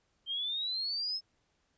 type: exponential sweep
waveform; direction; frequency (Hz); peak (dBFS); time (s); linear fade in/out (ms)
sine; up; 3136 to 5274; -32; 0.26-1.21; 50
effects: pink hiss -75 dBFS RMS until 1.77 s + resampled to 16000 Hz